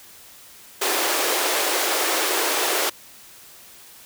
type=high-pass noise; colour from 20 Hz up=pink; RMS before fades=-22 dBFS; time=0.81-2.9 s; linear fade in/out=10 ms; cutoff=330 Hz; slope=48 dB/octave; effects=white hiss -46 dBFS RMS until 4.05 s